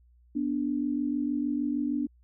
sine tone pair together, 245.9 / 292.4 Hz, B3 / D4, -7 / -7 cents, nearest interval minor third, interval 300 cents, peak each -30 / -28 dBFS, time 0.35-2.07 s, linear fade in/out 10 ms, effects added 60 Hz sine -57 dBFS peak until 2.23 s

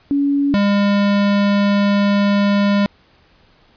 sine / square tone pair in turn, 282.3 / 202 Hz, C#4 / G#3, +32 / -48 cents, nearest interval tritone, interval 580 cents, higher first, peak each -13 dBFS, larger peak neither, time 0.11-0.54 / 0.54-2.86 s, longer second, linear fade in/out 0 ms, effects pink hiss -53 dBFS RMS until 3.76 s + resampled to 11025 Hz

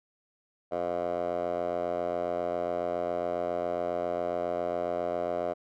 10% pulse tone with band-pass filter, 87.31 Hz, F2, in tune, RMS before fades -31 dBFS, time 0.71-5.54 s, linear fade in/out 20 ms, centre 660 Hz, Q 4.8, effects none

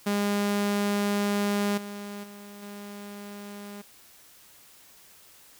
sawtooth tone with level steps, 203.7 Hz, G#3, 33 cents flat, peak -20 / -32 / -39 / -35 dBFS, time 0.06-3.82 s, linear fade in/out 10 ms, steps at 1.77 / 2.23 / 2.62 s, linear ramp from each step 10 ms, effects white hiss -54 dBFS RMS until 5.59 s

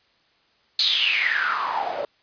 white noise with band-pass filter sweep, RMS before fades -23 dBFS, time 0.79-2.05 s, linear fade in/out 2 ms, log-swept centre 4300 to 550 Hz, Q 8.8, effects white hiss -62 dBFS RMS until 2.22 s + resampled to 11025 Hz

